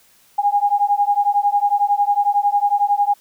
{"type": "beating tone pair", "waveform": "sine", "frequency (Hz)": [811, 822], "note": ["G#5", "G#5"], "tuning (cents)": [-41, -18], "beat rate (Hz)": 11, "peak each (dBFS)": -17, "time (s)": [0.38, 3.14], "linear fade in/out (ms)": 10, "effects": ["white hiss -54 dBFS RMS until 3.2 s"]}